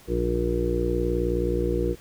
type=harmonic tone; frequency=59.2 Hz; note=A#1; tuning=27 cents sharp; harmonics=1 / 2 / 3 / 5 / 6 / 7 / 8; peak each=-27 / -34 / -32 / -32 / -27 / -35 / -28 dBFS; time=0.07-1.96 s; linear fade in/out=50 ms; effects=pink hiss -51 dBFS RMS until 2 s